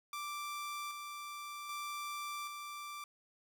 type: tone with tremolo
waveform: sawtooth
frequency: 1174.7 Hz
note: D6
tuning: in tune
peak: -36 dBFS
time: 0.13-3.04 s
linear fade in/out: 2 ms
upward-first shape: square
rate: 0.64 Hz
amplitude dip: 35%
effects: none